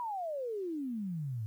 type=exponential sweep; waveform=sine; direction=down; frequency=993 to 103.83 Hz; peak=-34 dBFS; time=0-1.46 s; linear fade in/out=0 ms; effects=11-bit